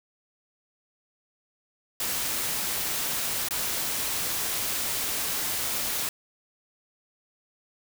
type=noise with dropouts; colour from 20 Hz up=white; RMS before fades=-29 dBFS; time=2-6.09 s; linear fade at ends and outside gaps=2 ms; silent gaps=3.486-3.508 s; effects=none